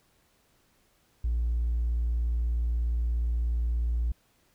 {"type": "tone with hard clipping", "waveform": "sine", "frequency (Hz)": 58.4, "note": "A#1", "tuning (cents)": 4, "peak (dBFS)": -25, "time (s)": [1.24, 4.12], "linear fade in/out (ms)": 5, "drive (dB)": 1, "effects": ["pink hiss -67 dBFS RMS until 4.54 s"]}